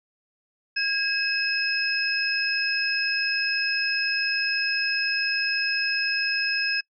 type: tone cluster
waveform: sine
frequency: 1631 / 2577 / 5130 Hz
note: G#6 / E7 / E8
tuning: -32 / -40 / -48 cents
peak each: -27 dBFS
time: 0.76-6.81 s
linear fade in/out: 10 ms
effects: noise-tail reverb RT60 0.1 s tail -25 dB re dry